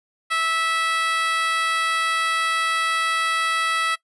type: tone with high-pass filter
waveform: 10% pulse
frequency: 654 Hz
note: E5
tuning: 14 cents flat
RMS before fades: -22 dBFS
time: 0.3-3.96 s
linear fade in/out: 20 ms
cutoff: 1400 Hz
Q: 2.9
effects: noise-tail reverb RT60 0.1 s tail -19 dB re dry + resampled to 24000 Hz